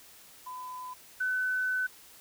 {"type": "tone pair in turn", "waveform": "sine", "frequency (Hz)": [1007, 1508.8], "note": ["B5", "F#6"], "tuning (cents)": [33, 33], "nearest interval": "perfect fifth", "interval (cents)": 700, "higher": "second", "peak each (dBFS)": [-38, -27], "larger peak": "second", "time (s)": [[0.46, 0.94], [1.2, 1.87]], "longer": "second", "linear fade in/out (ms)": 10, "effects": ["white hiss -54 dBFS RMS until 2.2 s"]}